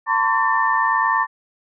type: tone cluster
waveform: sine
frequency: 902 / 1031 / 1132 / 1792 Hz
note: A5 / C6 / C#6 / A6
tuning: +43 / -26 / +36 / +31 cents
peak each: -21 dBFS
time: 0.06-1.27 s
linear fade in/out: 50 ms
effects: none